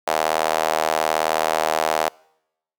sawtooth tone with high-pass filter, 78.9 Hz, D#2, 25 cents sharp, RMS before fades -21 dBFS, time 0.07-2.09 s, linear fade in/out 10 ms, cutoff 680 Hz, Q 2.6, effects noise-tail reverb RT60 0.8 s tail -26 dB re dry

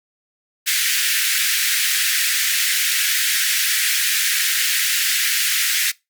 pink high-pass noise, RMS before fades -19 dBFS, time 0.66-5.92 s, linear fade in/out 20 ms, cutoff 1600 Hz, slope 48 dB/octave, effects noise-tail reverb RT60 0.2 s tail -22 dB re dry + Opus 48 kbps

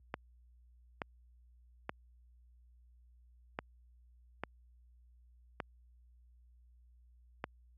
clicks, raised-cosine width 0.5 ms, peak -21 dBFS, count 7, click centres 0.141 / 1.018 / 1.894 / 3.589 / 4.436 / 5.602 / 7.441 s, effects added 60 Hz sine -54 dBFS peak until 7.77 s + high-pass 80 Hz 12 dB/octave

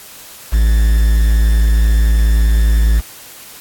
triangle tone with quantisation, 55 Hz, A1, in tune, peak -6 dBFS, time 0.52-3.01 s, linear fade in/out 20 ms, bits 5, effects white hiss -36 dBFS RMS until 3.6 s + AAC 64 kbps

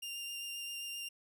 sawtooth tone with vibrato, 2794 Hz, F7, in tune, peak -37 dBFS, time 0.02-1.09 s, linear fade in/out 10 ms, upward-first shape sine, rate 7.6 Hz, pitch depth 10 cents each way, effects none

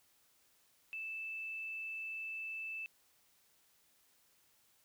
sine tone, 2637 Hz, E7, in tune, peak -40 dBFS, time 0.93-2.86 s, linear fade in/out 0 ms, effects white hiss -71 dBFS RMS until 4.84 s

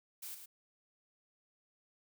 blue noise with echo, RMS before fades -45 dBFS, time 0.22-0.35 s, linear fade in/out 10 ms, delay 110 ms, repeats 1, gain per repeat -7 dB, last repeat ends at 0.46 s, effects none

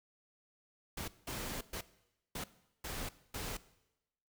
pink noise bursts at uneven times, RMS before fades -41 dBFS, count 6, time 0.97-1.08 / 1.27-1.61 / 1.73-1.81 / 2.35-2.44 / 2.84-3.09 / 3.34-3.57 s, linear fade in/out 5 ms, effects noise-tail reverb RT60 0.9 s tail -18 dB re dry

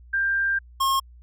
sine / square tone pair in turn, 1588 / 1077.5 Hz, G6 / C#6, +22 / -49 cents, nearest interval perfect fifth, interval 671 cents, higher first, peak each -20 dBFS, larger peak neither, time 0.13-0.59 / 0.8-1 s, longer first, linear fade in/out 10 ms, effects added 60 Hz sine -45 dBFS peak until 1.22 s

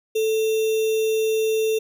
sine tone with sample-and-hold, 440 Hz, A4, in tune, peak -18 dBFS, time 0.15-1.79 s, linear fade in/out 10 ms, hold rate 3150 Hz, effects none

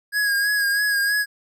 square tone with vibrato, 1649 Hz, G#6, 13 cents flat, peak -19 dBFS, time 0.12-1.26 s, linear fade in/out 50 ms, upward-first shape sine, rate 3.1 Hz, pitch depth 36 cents each way, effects none

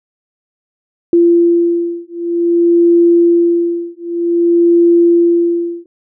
sine beating tone pair, 342 / 342.53 Hz, F4 / F4, -36 / -34 cents, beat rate 0.53 Hz, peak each -11 dBFS, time 1.13-5.86 s, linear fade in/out 2 ms, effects none

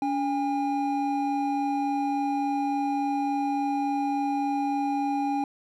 triangle tone pair together, 284.5 / 810 Hz, C#4 / G#5, +45 / -43 cents, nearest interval octave + tritone, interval 1812 cents, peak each -25 dBFS, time 0.02-5.44 s, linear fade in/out 2 ms, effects none

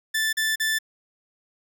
sawtooth tone bursts, 1760 Hz, A6, in tune, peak -18 dBFS, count 3, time 0.14-0.788 s, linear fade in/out 10 ms, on 190 ms, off 39 ms, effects none

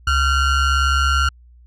square ring-modulated tone, 723 Hz, F#5, 40 cents flat, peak -12 dBFS, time 0.07-1.29 s, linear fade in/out 5 ms, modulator 654 Hz, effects added 60 Hz sine -44 dBFS peak until 1.66 s + low-pass 6000 Hz 12 dB/octave

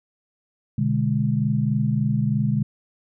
sine chord, G# diminished, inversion first, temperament equal, 123.47 / 146.83 / 207.7 Hz, B2 / D3 / G#3, 0 / 0 / 0 cents, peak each -23 dBFS, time 0.78-2.63 s, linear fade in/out 5 ms, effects none

